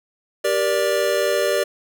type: chord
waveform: square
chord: G minor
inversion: none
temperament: equal with one note detuned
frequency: 392 / 475.4 / 587.3 Hz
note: G4 / Bb4 / D5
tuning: 0 / +34 / 0 cents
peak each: -24 / -24 / -21 dBFS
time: 0.44-1.64 s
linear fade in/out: 10 ms
effects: none